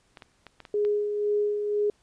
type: clicks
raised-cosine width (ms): 0.3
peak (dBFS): -27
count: 6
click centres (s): 0.172 / 0.222 / 0.467 / 0.603 / 0.652 / 0.85
type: tone with tremolo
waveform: sine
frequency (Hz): 415.3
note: G#4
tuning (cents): 0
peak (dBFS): -21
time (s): 0.74-1.9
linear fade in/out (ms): 2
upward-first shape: sine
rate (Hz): 2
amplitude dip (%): 45
effects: pink hiss -66 dBFS RMS until 2.02 s + resampled to 22050 Hz